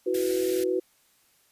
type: chord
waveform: sine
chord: E suspended second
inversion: none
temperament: just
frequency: 329.6 / 370.8 / 494.4 Hz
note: E4 / F#4 / B4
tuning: 0 / +4 / +2 cents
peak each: -31 / -25 / -29 dBFS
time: 0.06-0.8 s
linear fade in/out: 10 ms
type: band-stop noise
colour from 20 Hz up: white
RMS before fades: -37 dBFS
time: 0.14-0.64 s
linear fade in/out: 5 ms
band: 750 to 1400 Hz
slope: 96 dB/octave
effects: white hiss -64 dBFS RMS until 1.51 s + resampled to 32000 Hz